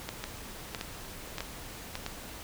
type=two click trains; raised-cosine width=0.2 ms; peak=-17 / -17 dBFS; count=4 / 4; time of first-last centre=0.09-2.064 / 0.24-1.954 s; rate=1.52 / 1.75 Hz; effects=pink hiss -44 dBFS RMS until 2.43 s